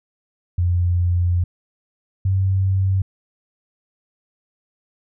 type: tone pair in turn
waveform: sine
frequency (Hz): 88.1 / 95.6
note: F2 / G2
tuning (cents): +16 / -43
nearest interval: minor second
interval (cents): 141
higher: second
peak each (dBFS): -15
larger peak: neither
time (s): 0.58-1.44 / 2.25-3.02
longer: first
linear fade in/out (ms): 5
effects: none